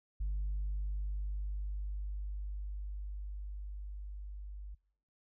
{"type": "tone with level ramp", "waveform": "sine", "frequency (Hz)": 50, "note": "G1", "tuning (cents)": 35, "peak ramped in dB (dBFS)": [-30, -42], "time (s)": [0.2, 4.75], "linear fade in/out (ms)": 10, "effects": ["noise-tail reverb RT60 0.7 s tail -26 dB re dry", "tanh soft clip ceiling -30 dBFS"]}